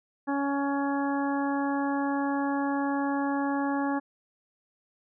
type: harmonic tone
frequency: 279.9 Hz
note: C#4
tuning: 17 cents sharp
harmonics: 1 / 2 / 3 / 4 / 5 / 6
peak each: -27 / -36 / -32 / -37 / -42 / -38 dBFS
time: 0.27-4 s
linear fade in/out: 20 ms
effects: none